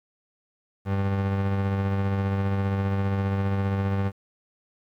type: tone with tremolo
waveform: 30% pulse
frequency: 98 Hz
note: G2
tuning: in tune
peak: -19 dBFS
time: 0.85-4.12 s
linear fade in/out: 50 ms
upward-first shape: sine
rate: 15 Hz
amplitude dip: 25%
effects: low-pass 2000 Hz 12 dB/octave + 9-bit